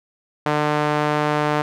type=tone with band-pass filter; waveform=sawtooth; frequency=149.7 Hz; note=D3; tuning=33 cents sharp; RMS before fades=-20 dBFS; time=0.46-1.62 s; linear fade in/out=2 ms; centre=950 Hz; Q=0.78; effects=none